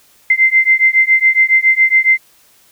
sine beating tone pair, 2076 / 2083.2 Hz, C7 / C7, -14 / -8 cents, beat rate 7.2 Hz, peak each -11 dBFS, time 0.3-2.18 s, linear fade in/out 5 ms, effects white hiss -50 dBFS RMS until 2.71 s

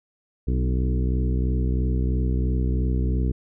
harmonic tone with a mistuned harmonic, 63 Hz, B1, 35 cents sharp, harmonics 1 / 2 / 3 / 4 / 5 / 6 / 7, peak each -21 / -27 / -31 / -33 / -35 / -37 / -38 dBFS, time 0.47-3.32 s, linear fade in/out 10 ms, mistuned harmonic 4, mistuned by +22 cents, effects none

